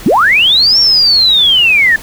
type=linear two-way sweep; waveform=sine; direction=up then down; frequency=154.9 to 5550 to 1732 Hz; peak=-5 dBFS; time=0.06-1.96 s; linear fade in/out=2 ms; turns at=0.79 s; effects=pink hiss -30 dBFS RMS until 2.02 s